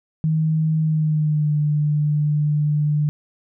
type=tone with pitch glide; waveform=sine; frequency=157.7 to 149.19 Hz; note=D#3 to D3; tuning=+24 to +28 cents; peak=-16 dBFS; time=0.24-3.09 s; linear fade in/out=0 ms; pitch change=-96 cents; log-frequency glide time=0.8-1.55 s; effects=none